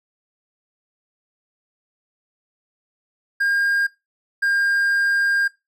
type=tone pair in turn; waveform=triangle; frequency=1613 / 1606.7 Hz; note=G6 / G6; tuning=+49 / +42 cents; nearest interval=unison; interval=7 cents; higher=first; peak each=-15 dBFS; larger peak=neither; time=3.4-3.87 / 4.42-5.48 s; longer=second; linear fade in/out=10 ms; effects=noise-tail reverb RT60 0.2 s tail -18 dB re dry